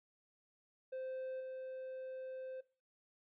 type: tone with level steps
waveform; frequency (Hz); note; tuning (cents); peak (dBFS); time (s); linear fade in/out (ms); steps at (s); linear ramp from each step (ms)
triangle; 520; C5; -11; -39 / -42; 0.92-2.61; 10; 1.4; 5
effects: noise-tail reverb RT60 0.3 s tail -18 dB re dry + resampled to 8000 Hz